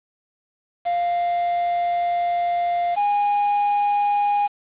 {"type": "tone pair in turn", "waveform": "triangle", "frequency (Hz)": [698.5, 820.4], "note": ["F5", "G#5"], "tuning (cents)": [0, -21], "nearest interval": "minor third", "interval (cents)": 279, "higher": "second", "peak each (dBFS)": [-17, -15], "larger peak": "second", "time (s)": [[0.85, 2.96], [2.96, 4.48]], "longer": "first", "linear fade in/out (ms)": 20, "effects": ["resampled to 8000 Hz", "7-bit"]}